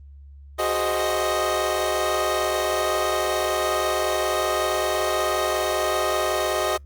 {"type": "chord", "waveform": "25% pulse", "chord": "Ab dominant seventh", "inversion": "third", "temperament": "equal", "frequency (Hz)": [370, 415.3, 523.3, 622.3], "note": ["Gb4", "Ab4", "C5", "Eb5"], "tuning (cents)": [0, 0, 0, 0], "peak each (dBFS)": [-24, -26, -26, -20], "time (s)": [0.58, 6.78], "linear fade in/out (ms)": 20, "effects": ["added 70 Hz sine -41 dBFS peak until 6.85 s", "Opus 24 kbps"]}